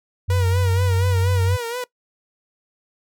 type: tone with pitch glide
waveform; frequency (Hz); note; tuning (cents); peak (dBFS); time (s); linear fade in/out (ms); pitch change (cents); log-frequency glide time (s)
sine; 92.5 to 93.79; F#2 to F#2; 0 to +24; -16; 0.28-1.57; 20; +24; 0.59-0.65
type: tone with vibrato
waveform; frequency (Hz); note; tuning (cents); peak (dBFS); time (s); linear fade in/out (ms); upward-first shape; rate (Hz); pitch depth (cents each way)
sawtooth; 480; B4; -49; -21; 0.3-1.84; 2; sine; 4.2; 76
effects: noise-tail reverb RT60 0.1 s tail -21 dB re dry